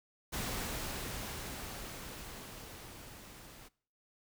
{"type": "noise with level ramp", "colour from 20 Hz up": "pink", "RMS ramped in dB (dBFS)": [-37, -54], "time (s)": [0.32, 3.69], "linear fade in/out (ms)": 20, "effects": ["noise-tail reverb RT60 0.5 s tail -22 dB re dry"]}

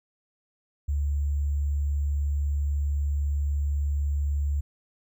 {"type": "tone with sample-and-hold", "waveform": "sine", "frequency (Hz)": 71.9, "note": "D2", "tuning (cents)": -36, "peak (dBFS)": -23, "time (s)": [0.88, 4.61], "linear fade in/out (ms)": 10, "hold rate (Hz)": 7350, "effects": []}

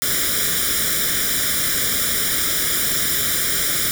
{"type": "noise with comb filter", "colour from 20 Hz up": "white", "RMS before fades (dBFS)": -20, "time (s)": [0.02, 3.91], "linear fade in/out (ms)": 0, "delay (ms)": 0.56, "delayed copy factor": 0.95, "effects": []}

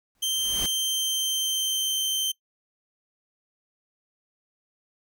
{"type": "noise with exponential growth", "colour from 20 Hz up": "pink", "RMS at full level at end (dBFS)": -32, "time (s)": [0.15, 0.66], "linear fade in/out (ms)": 1, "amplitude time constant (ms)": 110}
{"type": "tone with pitch glide", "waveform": "sawtooth", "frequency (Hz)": [3136, 3114], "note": ["G7", "G7"], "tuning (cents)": [0, -12], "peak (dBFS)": -21, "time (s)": [0.22, 2.32], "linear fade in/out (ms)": 10, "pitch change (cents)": -12, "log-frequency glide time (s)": [0.72, 1.97]}
{"effects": ["noise-tail reverb RT60 0.1 s tail -22 dB re dry"]}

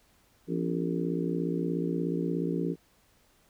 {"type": "harmonic tone with a mistuned harmonic", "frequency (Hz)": 56.9, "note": "A#1", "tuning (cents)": -41, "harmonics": [3, 4, 5, 6, 7, 8], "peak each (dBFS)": [-31, -40, -33, -35, -36, -38], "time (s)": [0.47, 2.76], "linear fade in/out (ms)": 50, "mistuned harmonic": 4, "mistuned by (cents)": 150, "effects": ["pink hiss -65 dBFS RMS until 3.49 s"]}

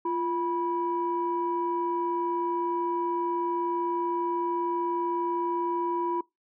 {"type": "tone pair together", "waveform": "sine", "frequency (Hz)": [346.1, 979], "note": ["F4", "B5"], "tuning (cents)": [-16, -15], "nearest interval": "octave + tritone", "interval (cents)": 1801, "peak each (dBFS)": -28, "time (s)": [0.05, 6.21], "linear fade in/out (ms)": 5, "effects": ["noise-tail reverb RT60 0.2 s tail -24 dB re dry", "tanh soft clip ceiling -18 dBFS"]}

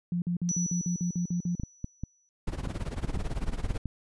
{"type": "tone bursts", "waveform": "sine", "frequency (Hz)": 174.61, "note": "F3", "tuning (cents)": 0, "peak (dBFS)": -26, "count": 10, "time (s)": [0.12, 1.552], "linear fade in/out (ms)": 2, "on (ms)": 100, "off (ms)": 48}
{"type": "tone with exponential decay", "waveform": "sine", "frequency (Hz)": 5920, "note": "F#8", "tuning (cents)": 0, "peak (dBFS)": -28, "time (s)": [0.49, 2.29], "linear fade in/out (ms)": 0, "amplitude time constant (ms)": 390}
{"type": "clicks", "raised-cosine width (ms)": 5, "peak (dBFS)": -20, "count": 10, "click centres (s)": [1.598, 1.635, 1.844, 2.036, 2.673, 3.047, 3.173, 3.533, 3.707, 3.857]}
{"type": "noise with tremolo", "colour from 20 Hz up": "brown", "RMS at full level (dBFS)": -29, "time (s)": [2.47, 3.78], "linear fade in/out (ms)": 5, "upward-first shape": "sine", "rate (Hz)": 18, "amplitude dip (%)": 85}
{"effects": ["resampled to 24000 Hz"]}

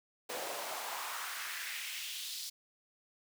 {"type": "noise with high-pass filter sweep", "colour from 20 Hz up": "pink", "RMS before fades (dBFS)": -41, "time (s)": [0.29, 2.5], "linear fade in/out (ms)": 10, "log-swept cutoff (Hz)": [450, 4600], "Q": 2.1, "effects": []}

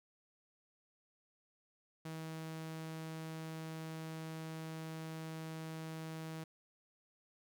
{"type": "tone", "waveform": "sawtooth", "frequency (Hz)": 160.1, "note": "D#3", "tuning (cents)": 50, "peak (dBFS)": -39, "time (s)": [2.05, 6.44], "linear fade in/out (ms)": 5, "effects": []}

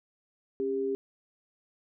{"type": "tone pair together", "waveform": "sine", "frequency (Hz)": [272.5, 400.2], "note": ["C#4", "G4"], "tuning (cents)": [-29, 36], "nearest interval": "perfect fifth", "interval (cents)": 665, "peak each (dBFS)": [-35, -28], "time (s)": [0.6, 0.95], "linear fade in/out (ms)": 0, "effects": []}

